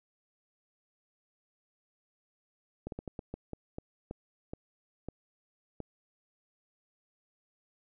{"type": "slowing click train", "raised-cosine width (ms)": 2, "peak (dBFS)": -25, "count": 12, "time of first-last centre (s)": [2.87, 5.803], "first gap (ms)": 52, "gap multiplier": 1.3, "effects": []}